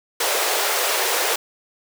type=high-pass noise; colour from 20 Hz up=pink; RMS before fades=-21 dBFS; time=0.2-1.36 s; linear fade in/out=5 ms; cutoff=400 Hz; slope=48 dB/octave; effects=none